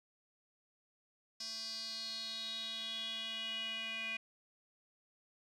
square tone with band-pass filter sweep, 223.6 Hz, A3, 28 cents sharp, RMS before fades -42 dBFS, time 1.4-4.17 s, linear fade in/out 5 ms, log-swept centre 5100 to 2500 Hz, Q 8, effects none

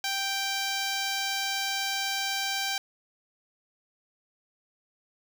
5% pulse tone with notch filter, 784 Hz, G5, in tune, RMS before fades -30 dBFS, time 0.04-2.78 s, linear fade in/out 2 ms, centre 9000 Hz, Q 1, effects none

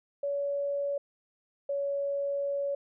sine tone pair in turn, 566 / 562.4 Hz, C#5 / C#5, +36 / +25 cents, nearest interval unison, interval 11 cents, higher first, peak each -28 dBFS, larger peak neither, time 0.23-0.98 / 1.69-2.75 s, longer second, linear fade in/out 5 ms, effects none

